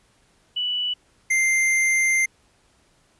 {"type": "tone pair in turn", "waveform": ["sine", "square"], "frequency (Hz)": [2960, 2093], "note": ["F#7", "C7"], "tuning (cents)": [0, 0], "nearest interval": "tritone", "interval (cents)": 600, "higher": "first", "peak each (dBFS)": [-22, -18], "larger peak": "second", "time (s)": [[0.56, 0.94], [1.3, 2.26]], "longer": "second", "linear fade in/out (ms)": 10, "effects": ["pink hiss -61 dBFS RMS until 3.19 s", "resampled to 24000 Hz"]}